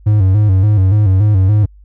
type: tone with vibrato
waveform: triangle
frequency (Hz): 99.9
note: G2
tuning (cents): +33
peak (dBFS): -5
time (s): 0.06-1.66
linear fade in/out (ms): 10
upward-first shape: square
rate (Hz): 3.5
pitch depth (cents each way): 96
effects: added 50 Hz sine -38 dBFS peak until 1.84 s